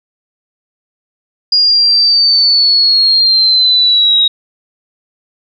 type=linear sweep; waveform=sine; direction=down; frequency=4867 to 3790 Hz; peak=-6 dBFS; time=1.52-4.28 s; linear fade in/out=5 ms; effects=none